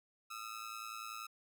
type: ring-modulated tone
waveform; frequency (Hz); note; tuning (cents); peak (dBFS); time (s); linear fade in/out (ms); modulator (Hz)
sawtooth; 1294; E6; -32; -37; 0.3-1.27; 10; 55.2
effects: none